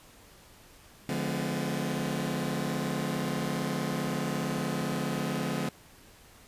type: chord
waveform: sawtooth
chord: D diminished seventh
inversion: none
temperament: just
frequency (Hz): 146.83 / 176.2 / 211.4 / 253.7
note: D3 / F3 / Ab3 / Cb4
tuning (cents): 0 / +16 / +31 / +47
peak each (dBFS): -31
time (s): 1.09-5.69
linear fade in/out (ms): 2
effects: pink hiss -55 dBFS RMS until 6.47 s + resampled to 32000 Hz